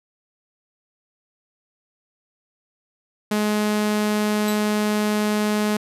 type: tone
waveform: sawtooth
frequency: 210.8 Hz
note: G#3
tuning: 26 cents sharp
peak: -15 dBFS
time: 3.31-5.77 s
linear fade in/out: 5 ms
type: tone with exponential decay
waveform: 10% pulse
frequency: 3952 Hz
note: B7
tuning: in tune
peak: -18 dBFS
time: 4.48-4.67 s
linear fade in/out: 1 ms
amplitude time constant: 40 ms
effects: resampled to 32000 Hz